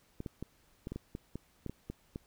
clicks, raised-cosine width 3 ms, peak -26 dBFS, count 12, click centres 0.204 / 0.262 / 0.426 / 0.871 / 0.92 / 0.96 / 1.151 / 1.356 / 1.663 / 1.696 / 1.9 / 2.159 s, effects pink hiss -68 dBFS RMS until 2.26 s

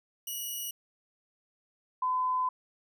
5% pulse / sine tone pair in turn, 2914 / 1014.9 Hz, F#7 / B5, -27 / +47 cents, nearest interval octave + tritone, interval 1826 cents, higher first, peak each -26 dBFS, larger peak neither, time 0.27-0.71 / 2.02-2.49 s, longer second, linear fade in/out 5 ms, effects none

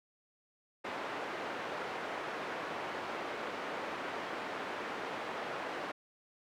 pink band-pass noise, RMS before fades -40 dBFS, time 0.84-5.92 s, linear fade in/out 10 ms, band 400 to 2000 Hz, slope 12 dB/octave, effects none

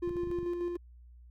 triangle tone with tremolo, 349.2 Hz, F4, in tune, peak -28 dBFS, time 0.02-0.77 s, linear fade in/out 10 ms, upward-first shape square, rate 6.8 Hz, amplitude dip 35%
clicks, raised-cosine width 5 ms, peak -31 dBFS, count 8, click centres 0.076 / 0.109 / 0.159 / 0.234 / 0.273 / 0.303 / 0.387 / 0.43 s
effects added 60 Hz sine -51 dBFS peak until 1.3 s

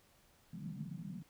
white band-pass noise, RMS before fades -45 dBFS, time 0.53-1.23 s, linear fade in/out 5 ms, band 150 to 210 Hz, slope 48 dB/octave, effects pink hiss -68 dBFS RMS until 1.29 s

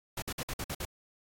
pink noise bursts, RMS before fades -36 dBFS, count 7, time 0.17-0.852 s, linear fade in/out 5 ms, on 52 ms, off 53 ms, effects AAC 64 kbps

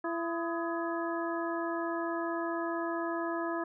harmonic tone with a mistuned harmonic, 335.6 Hz, E4, 31 cents sharp, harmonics 1 / 2 / 3 / 4 / 5, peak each -34 / -37 / -39 / -40 / -41 dBFS, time 0.04-3.64 s, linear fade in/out 5 ms, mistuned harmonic 4, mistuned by -110 cents, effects none

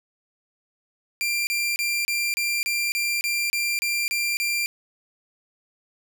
sawtooth tone bursts, 2376 Hz, D7, 20 cents sharp, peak -19 dBFS, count 12, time 1.21-4.66 s, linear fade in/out 0 ms, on 260 ms, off 30 ms, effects none

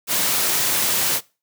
white noise, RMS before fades -20 dBFS, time 0.07-1.21 s, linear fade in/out 50 ms, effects noise-tail reverb RT60 0.3 s tail -22 dB re dry + high-pass 100 Hz 12 dB/octave

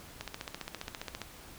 click train, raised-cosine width 0.2 ms, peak -20 dBFS, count 16, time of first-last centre 0.21-1.217 s, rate 14.9 Hz, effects pink hiss -51 dBFS RMS until 1.58 s

